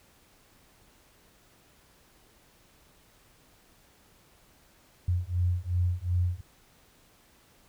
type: beating tone pair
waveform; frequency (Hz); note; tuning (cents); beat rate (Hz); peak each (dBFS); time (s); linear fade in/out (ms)
sine; 87.6 / 90.3; F2 / F#2; +6 / -42; 2.7; -28; 5.08-6.41; 5
effects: pink hiss -61 dBFS RMS until 7.68 s